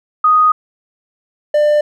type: tone pair in turn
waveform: sine / triangle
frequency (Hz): 1244.5 / 595.9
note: D#6 / D5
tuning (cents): 0 / +25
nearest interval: octave + minor second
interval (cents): 1275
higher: first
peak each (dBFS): -7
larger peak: neither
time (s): 0.24-0.52 / 1.54-1.81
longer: first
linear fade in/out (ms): 5
effects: none